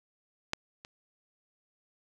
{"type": "clicks", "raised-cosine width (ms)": 0.2, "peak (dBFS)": [-12, -28], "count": 2, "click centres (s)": [0.534, 0.849], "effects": []}